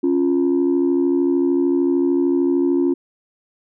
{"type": "tone pair together", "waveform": "sine", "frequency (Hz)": [275.9, 349.2], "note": ["C#4", "F4"], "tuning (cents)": [-8, 0], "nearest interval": "major third", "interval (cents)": 408, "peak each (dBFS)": -16, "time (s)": [0.03, 2.94], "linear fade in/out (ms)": 10, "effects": ["tanh soft clip ceiling -10 dBFS"]}